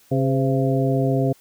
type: harmonic tone with a mistuned harmonic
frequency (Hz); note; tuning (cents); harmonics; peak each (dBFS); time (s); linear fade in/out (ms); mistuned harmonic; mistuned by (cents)
134.9; C#3; -47; 1 / 2 / 3 / 4 / 5; -20 / -23 / -25 / -26 / -27; 0.11-1.33; 10; 4; -72
effects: white hiss -55 dBFS RMS until 1.4 s